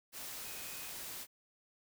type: tone in noise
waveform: sine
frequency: 2504 Hz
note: D#7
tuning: 10 cents sharp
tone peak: -54 dBFS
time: 0.44-0.92 s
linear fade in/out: 50 ms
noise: white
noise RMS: -45 dBFS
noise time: 0.12-1.27 s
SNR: -12 dB
effects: none